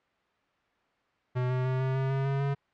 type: tone with pitch steps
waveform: square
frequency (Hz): 125.7 / 127.6 / 129.53 / 131.49 / 133.48 / 135.5 / 137.55 / 139.63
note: B2 / C3 / C3 / C3 / C3 / C#3 / C#3 / C#3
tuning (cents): +31 / -43 / -17 / +9 / +35 / -39 / -13 / +13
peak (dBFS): -27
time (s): 1.35-2.55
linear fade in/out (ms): 20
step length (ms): 150
effects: white hiss -69 dBFS RMS until 2.73 s + low-pass 2000 Hz 12 dB/octave